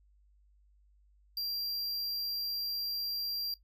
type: tone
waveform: square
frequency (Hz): 4744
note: D8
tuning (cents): +17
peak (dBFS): -34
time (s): 1.37-3.54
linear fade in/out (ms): 2
effects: noise-tail reverb RT60 0.1 s tail -17 dB re dry + added 50 Hz sine -62 dBFS peak until 3.63 s